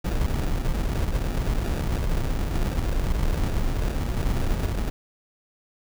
brown noise with sample-and-hold, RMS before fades -24 dBFS, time 0.04-4.9 s, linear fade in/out 10 ms, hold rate 1050 Hz, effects none

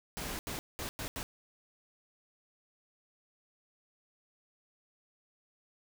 pink noise bursts at uneven times, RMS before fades -39 dBFS, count 5, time 0.17-0.39 / 0.47-0.59 / 0.79-0.89 / 0.99-1.08 / 1.16-1.23 s, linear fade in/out 0 ms, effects none

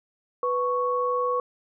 sine tone pair together, 495.1 / 1108.7 Hz, B4 / C#6, +4 / 0 cents, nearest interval octave + major second, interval 1396 cents, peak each -25 dBFS, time 0.43-1.4 s, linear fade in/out 2 ms, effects none

